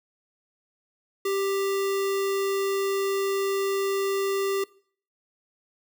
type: tone with sample-and-hold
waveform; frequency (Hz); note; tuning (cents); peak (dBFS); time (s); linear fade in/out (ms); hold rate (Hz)
sine; 392; G4; 0; -23; 1.25-4.64; 5; 1575
effects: noise-tail reverb RT60 0.5 s tail -21 dB re dry